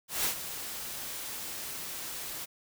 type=noise with ADSR envelope; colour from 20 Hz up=white; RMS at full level=-28 dBFS; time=0.08-2.46 s; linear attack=170 ms; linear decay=93 ms; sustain=-11 dB; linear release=22 ms; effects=none